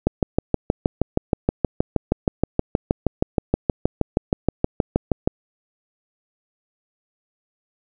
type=click train; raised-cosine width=2 ms; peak=-3 dBFS; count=34; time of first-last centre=0.07-5.275 s; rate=6.34 Hz; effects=none